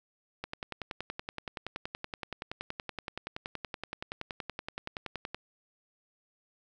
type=click train; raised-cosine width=0.3 ms; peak=-20 dBFS; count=53; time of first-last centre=0.44-5.346 s; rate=10.6 Hz; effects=none